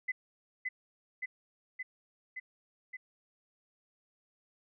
sine tone with echo, 2024 Hz, B6, 42 cents sharp, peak -30 dBFS, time 0.08-0.12 s, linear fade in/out 10 ms, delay 570 ms, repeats 5, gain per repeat -2 dB, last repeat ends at 2.97 s, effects none

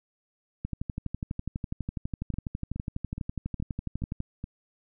two click trains, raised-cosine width 5 ms, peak -19 / -22 dBFS, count 44 / 6, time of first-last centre 0.65-4.204 / 2.34-4.441 s, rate 12.1 / 2.38 Hz, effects none

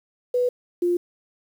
sine tone pair in turn, 493.9 / 351 Hz, B4 / F4, 0 / +9 cents, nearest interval tritone, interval 591 cents, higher first, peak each -18 dBFS, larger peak neither, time 0.34-0.49 / 0.82-0.97 s, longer neither, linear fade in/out 5 ms, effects 8-bit

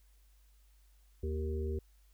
harmonic tone, 77.2 Hz, D#2, 13 cents flat, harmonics 1 / 3 / 5 / 6, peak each -34 / -45 / -39 / -46 dBFS, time 1.23-1.79 s, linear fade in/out 5 ms, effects added 50 Hz sine -61 dBFS peak until 2.13 s + white hiss -73 dBFS RMS until 2.13 s

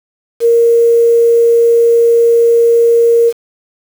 sine tone with quantisation, 466.2 Hz, A#4, in tune, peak -5 dBFS, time 0.4-3.33 s, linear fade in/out 50 ms, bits 5, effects none

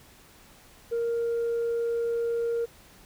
sine tone, 466.6 Hz, A#4, 2 cents sharp, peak -23 dBFS, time 0.91-2.66 s, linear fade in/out 20 ms, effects tanh soft clip ceiling -23 dBFS + pink hiss -54 dBFS RMS until 3.05 s

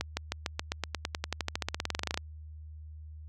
accelerating click train, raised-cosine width 0.2 ms, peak -13 dBFS, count 28, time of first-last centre 0.01-2.175 s, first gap 160 ms, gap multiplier 0.94, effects added 77 Hz sine -43 dBFS peak until 3.28 s

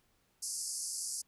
white band-pass noise, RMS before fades -39 dBFS, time 0.42-1.22 s, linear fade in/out 10 ms, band 4700 to 11000 Hz, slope 96 dB/octave, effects pink hiss -73 dBFS RMS until 1.27 s

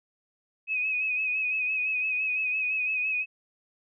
sine tone with vibrato, 2532 Hz, D#7, 30 cents sharp, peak -25 dBFS, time 0.67-3.26 s, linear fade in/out 50 ms, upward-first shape sine, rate 5.9 Hz, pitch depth 44 cents each way, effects none

